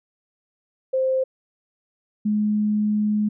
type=tone pair in turn; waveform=sine; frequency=523.3 / 210.7 Hz; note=C5 / G#3; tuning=0 / +25 cents; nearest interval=octave + major third; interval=1575 cents; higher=first; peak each=-18 / -18 dBFS; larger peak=neither; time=0.93-1.24 / 2.25-3.29 s; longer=second; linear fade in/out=10 ms; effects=none